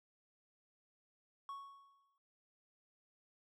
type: tone with exponential decay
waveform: triangle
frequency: 1108.7 Hz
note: C#6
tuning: in tune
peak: -40 dBFS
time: 1.49-2.18 s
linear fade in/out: 1 ms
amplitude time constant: 150 ms
effects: none